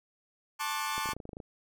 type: chord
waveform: sawtooth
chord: D major seventh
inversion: second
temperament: equal with one note detuned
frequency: 880 / 1082.2 / 1174.7 / 1480 Hz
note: A5 / C#6 / D6 / F#6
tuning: 0 / -42 / 0 / 0 cents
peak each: -32 / -33 / -33 / -38 dBFS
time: 0.59-1.14 s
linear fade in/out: 20 ms
type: clicks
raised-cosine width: 2 ms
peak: -29 dBFS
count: 11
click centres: 0.98 / 1.058 / 1.09 / 1.133 / 1.166 / 1.202 / 1.254 / 1.292 / 1.332 / 1.369 / 1.402 s
effects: none